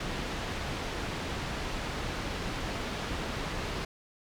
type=low-pass noise; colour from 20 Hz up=pink; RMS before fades=-35 dBFS; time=0-3.85 s; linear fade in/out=5 ms; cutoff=4300 Hz; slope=12 dB/octave; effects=none